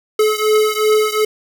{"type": "beating tone pair", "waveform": "square", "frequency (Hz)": [428.2, 430.9], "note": ["A4", "A4"], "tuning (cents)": [-47, -36], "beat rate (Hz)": 2.7, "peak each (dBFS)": [-15, -17], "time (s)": [0.19, 1.25], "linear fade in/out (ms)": 5, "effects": []}